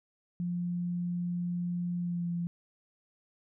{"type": "tone with pitch glide", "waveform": "sine", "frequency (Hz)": [175.4, 172.19], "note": ["F3", "F3"], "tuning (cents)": [8, -24], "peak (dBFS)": -30, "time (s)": [0.4, 2.47], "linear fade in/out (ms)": 0, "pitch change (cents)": -32, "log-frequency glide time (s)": [1.99, 2.29], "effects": []}